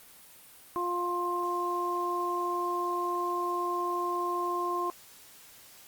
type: harmonic tone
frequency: 352 Hz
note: F4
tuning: 14 cents sharp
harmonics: 1 / 2 / 3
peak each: -33 / -38 / -30 dBFS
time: 0.76-4.9 s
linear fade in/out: 0 ms
effects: white hiss -53 dBFS RMS until 5.87 s + Opus 32 kbps